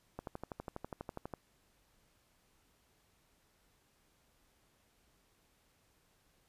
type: click train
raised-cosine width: 1 ms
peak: -27 dBFS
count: 15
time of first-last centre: 0.19-1.338 s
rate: 12.2 Hz
effects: pink hiss -72 dBFS RMS until 6.48 s + resampled to 32000 Hz